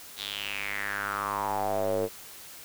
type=tone with band-pass filter sweep; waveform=square; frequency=50.5 Hz; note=G#1; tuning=48 cents flat; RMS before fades=-31 dBFS; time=0.16-2.09 s; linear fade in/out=50 ms; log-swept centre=3900 to 460 Hz; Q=5.3; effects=white hiss -46 dBFS RMS until 2.64 s